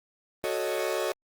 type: chord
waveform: 40% pulse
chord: D# half-diminished seventh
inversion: first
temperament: equal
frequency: 370 / 440 / 554.4 / 622.3 Hz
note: F#4 / A4 / C#5 / D#5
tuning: 0 / 0 / 0 / 0 cents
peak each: -32 dBFS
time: 0.44-1.12 s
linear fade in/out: 0 ms
effects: Opus 32 kbps